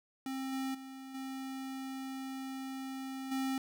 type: tone with level steps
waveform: square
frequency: 265.7 Hz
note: C4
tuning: 27 cents sharp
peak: -37 / -35 / -46 / -40 / -33 dBFS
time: 0.26-3.58 s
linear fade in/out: 2 ms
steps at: 0.52 / 0.74 / 1.14 / 3.31 s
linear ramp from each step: 10 ms
effects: none